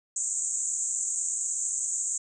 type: band-pass noise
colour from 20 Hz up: pink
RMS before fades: -30 dBFS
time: 0.16-2.18 s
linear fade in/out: 5 ms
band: 6700 to 8100 Hz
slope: 96 dB/octave
effects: none